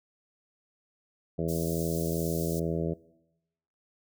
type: harmonic tone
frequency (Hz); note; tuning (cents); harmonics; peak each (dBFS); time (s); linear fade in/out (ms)
82.41; E2; 0; 1 / 2 / 3 / 4 / 5 / 6 / 7 / 8; -38 / -31 / -39 / -36 / -35 / -37 / -39 / -41; 1.38-2.94; 10
type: high-pass noise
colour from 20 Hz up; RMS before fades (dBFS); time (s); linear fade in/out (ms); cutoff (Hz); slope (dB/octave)
white; -41; 1.48-2.6; 10; 4900; 24
effects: noise-tail reverb RT60 0.9 s tail -21 dB re dry